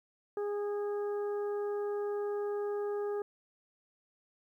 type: harmonic tone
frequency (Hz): 411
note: G#4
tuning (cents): -18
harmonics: 1 / 2 / 3 / 4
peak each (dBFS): -32 / -45 / -48 / -54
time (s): 0.37-3.22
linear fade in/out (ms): 2
effects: 12-bit